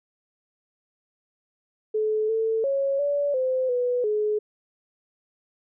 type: tone with pitch steps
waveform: sine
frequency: 431.5 / 445.9 / 550 / 574 / 516 / 492.5 / 423.4 Hz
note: A4 / A4 / C#5 / D5 / C5 / B4 / G#4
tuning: -34 / +23 / -14 / -40 / -24 / -5 / +33 cents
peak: -21 dBFS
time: 1.94-4.39 s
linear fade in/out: 10 ms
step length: 350 ms
effects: none